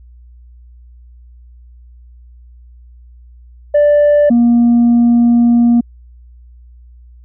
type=tone pair in turn; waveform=sine; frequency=587.3 / 237.1 Hz; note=D5 / A#3; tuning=0 / +30 cents; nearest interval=octave + major third; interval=1570 cents; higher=first; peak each=-4 dBFS; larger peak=neither; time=3.74-4.3 / 4.3-5.81 s; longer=second; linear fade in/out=10 ms; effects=tanh soft clip ceiling -5 dBFS + added 60 Hz sine -37 dBFS peak until 7.24 s